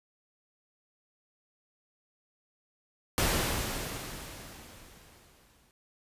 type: noise with exponential decay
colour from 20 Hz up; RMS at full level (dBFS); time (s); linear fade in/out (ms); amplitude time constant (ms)
pink; -26; 3.18-5.71; 0; 550
effects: resampled to 32000 Hz